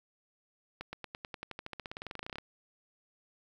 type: accelerating click train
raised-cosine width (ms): 0.3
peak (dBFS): -24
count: 26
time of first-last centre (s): 0.81-2.384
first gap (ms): 120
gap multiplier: 0.94
effects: 10-bit